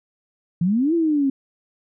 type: exponential two-way sweep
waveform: sine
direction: up then down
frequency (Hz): 163.2 to 343.2 to 265.8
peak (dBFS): -16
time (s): 0.61-1.3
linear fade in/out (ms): 5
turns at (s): 0.94
effects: none